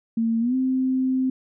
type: tone with pitch glide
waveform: sine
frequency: 227.6 to 259.9 Hz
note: A#3 to C4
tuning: -41 to -11 cents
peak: -19 dBFS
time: 0.17-1.3 s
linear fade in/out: 5 ms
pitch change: +230 cents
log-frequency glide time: 0.4-0.55 s
effects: none